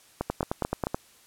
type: two click trains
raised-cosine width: 1 ms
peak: -12 / -13 dBFS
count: 7 / 4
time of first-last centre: 0.3-0.945 / 0.21-0.869 s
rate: 9.3 / 4.55 Hz
effects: white hiss -57 dBFS RMS until 1.26 s + low-pass 12000 Hz 12 dB/octave